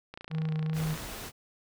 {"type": "click train", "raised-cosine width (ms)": 0.3, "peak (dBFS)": -26, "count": 25, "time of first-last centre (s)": [0.14, 0.976], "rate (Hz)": 28.7}
{"type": "tone with vibrato", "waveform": "triangle", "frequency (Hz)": 157, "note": "D#3", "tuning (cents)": 16, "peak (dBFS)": -26, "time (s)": [0.3, 0.97], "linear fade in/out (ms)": 50, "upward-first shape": "square", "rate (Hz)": 2.6, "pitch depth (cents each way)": 10}
{"type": "noise", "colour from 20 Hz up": "pink", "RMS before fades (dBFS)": -40, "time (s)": [0.73, 1.32], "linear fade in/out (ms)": 50}
{"effects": []}